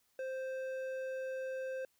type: tone with hard clipping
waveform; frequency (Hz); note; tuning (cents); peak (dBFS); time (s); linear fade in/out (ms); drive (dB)
triangle; 523.3; C5; 0; -39; 0.19-1.85; 2; 12
effects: white hiss -75 dBFS RMS until 1.99 s